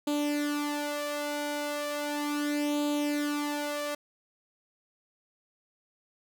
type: tone with flanger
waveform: sawtooth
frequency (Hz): 293.2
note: D4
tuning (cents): -3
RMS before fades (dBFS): -31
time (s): 0.07-3.95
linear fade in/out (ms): 5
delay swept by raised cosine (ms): 0.27 to 2.07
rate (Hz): 0.36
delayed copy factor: +0.7
effects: none